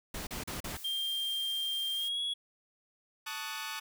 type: noise bursts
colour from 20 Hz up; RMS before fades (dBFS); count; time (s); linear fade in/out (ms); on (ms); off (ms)
pink; -39; 4; 0.14-0.771; 5; 130; 37
type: noise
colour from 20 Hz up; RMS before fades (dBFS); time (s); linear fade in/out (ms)
blue; -47; 0.76-2.09; 10
type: tone with pitch glide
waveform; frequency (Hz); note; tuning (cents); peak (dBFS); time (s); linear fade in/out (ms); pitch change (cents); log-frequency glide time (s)
triangle; 3189 to 3349; G7 to G#7; +29 to +14; -30; 0.84-2.34; 10; +85; 1.95-2.2
type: chord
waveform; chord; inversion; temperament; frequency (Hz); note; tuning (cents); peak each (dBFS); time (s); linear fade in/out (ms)
15% pulse; D# half-diminished seventh; second; equal with one note detuned; 880 / 1121 / 1244.5 / 1480; A5 / C#6 / D#6 / F#6; 0 / +19 / 0 / 0; -36 / -37 / -37 / -36; 3.26-3.8; 10
effects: none